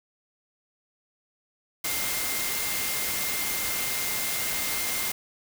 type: tone in noise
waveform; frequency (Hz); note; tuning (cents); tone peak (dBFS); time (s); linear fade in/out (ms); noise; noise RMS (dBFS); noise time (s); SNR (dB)
sine; 2105; C7; +10; -36; 1.84-5.12; 5; white; -29; 1.84-5.12; -10
effects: none